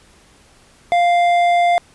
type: tone with hard clipping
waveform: triangle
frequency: 698 Hz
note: F5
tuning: 1 cent flat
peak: -13 dBFS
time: 0.92-1.78 s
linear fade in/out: 0 ms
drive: 12 dB
effects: pink hiss -50 dBFS RMS until 1.94 s + resampled to 24000 Hz